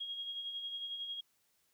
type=tone with tremolo; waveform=sine; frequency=3278 Hz; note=G#7; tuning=23 cents flat; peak=-37 dBFS; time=0-1.21 s; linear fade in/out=10 ms; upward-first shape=sine; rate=11 Hz; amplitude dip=45%; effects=white hiss -75 dBFS RMS until 1.73 s